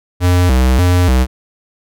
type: tone with vibrato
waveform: square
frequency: 75.6 Hz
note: D#2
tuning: 49 cents flat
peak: -9 dBFS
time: 0.2-1.27 s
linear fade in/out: 50 ms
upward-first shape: square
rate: 1.7 Hz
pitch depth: 290 cents each way
effects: none